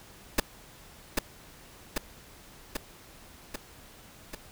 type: noise with echo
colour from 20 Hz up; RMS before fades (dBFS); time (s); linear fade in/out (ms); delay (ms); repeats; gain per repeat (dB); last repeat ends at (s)
pink; -22; 0.38-0.4; 5; 790; 5; -3; 4.35
effects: pink hiss -52 dBFS RMS until 4.51 s